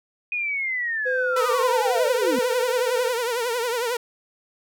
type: linear sweep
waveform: sine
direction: down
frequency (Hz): 2489 to 226.9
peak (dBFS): -23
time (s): 0.32-2.39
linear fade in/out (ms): 2
type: tone with pitch glide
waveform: triangle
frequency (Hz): 508 to 505.1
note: B4 to B4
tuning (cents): +49 to +39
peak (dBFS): -21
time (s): 1.05-3.13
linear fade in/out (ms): 20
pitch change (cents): -10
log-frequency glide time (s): 2.01-2.54
type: tone with vibrato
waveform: sawtooth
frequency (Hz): 477.3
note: A#4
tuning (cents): +41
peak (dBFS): -19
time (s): 1.36-3.97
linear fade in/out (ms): 5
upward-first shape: triangle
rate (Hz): 11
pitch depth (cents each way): 120
effects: none